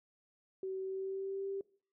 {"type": "tone with pitch glide", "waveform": "sine", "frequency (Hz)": [380.2, 392.2], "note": ["F#4", "G4"], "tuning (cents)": [47, 1], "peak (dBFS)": -36, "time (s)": [0.63, 1.61], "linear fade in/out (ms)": 2, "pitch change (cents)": 54, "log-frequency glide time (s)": [0.8, 1.48], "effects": ["noise-tail reverb RT60 0.5 s tail -22 dB re dry"]}